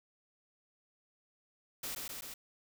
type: noise with echo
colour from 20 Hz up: white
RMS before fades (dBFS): -40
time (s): 1.83-1.95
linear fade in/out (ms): 5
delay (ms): 130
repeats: 3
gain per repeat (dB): -2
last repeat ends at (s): 2.34
effects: none